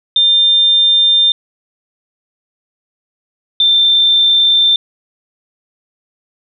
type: tone pair in turn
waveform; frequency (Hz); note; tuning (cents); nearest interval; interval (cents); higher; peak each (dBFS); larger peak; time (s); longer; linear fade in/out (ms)
sine; 3600 / 3571; A7 / A7; +39 / +25; unison; 14; first; -7; neither; 0.16-1.32 / 3.6-4.76; neither; 2
effects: none